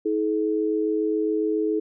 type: tone pair together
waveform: sine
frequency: 320.3 / 427.5 Hz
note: E4 / A4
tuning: -50 / -50 cents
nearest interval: perfect fourth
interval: 500 cents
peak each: -24 / -23 dBFS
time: 0.05-1.8 s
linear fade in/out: 10 ms
effects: none